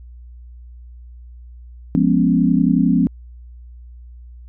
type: chord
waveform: sine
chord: C# dominant seventh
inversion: first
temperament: equal with one note detuned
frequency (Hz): 174.61 / 206.3 / 246.9 / 277.2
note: E#3 / G#3 / B3 / C#4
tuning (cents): 0 / -11 / 0 / 0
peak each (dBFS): -17 / -19 / -17 / -18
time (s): 1.95-3.07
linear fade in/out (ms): 0
effects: added 60 Hz sine -36 dBFS peak until 4.48 s